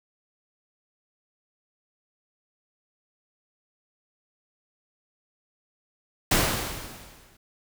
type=noise with exponential decay; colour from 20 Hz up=pink; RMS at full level=-19 dBFS; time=6.31-7.37 s; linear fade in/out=5 ms; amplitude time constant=230 ms; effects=none